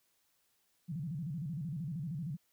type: tone with vibrato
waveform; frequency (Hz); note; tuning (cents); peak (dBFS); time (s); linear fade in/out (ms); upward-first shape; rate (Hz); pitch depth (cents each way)
sine; 155.56; D#3; 0; -36; 0.88-2.37; 20; square; 13; 190
effects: white hiss -75 dBFS RMS until 2.52 s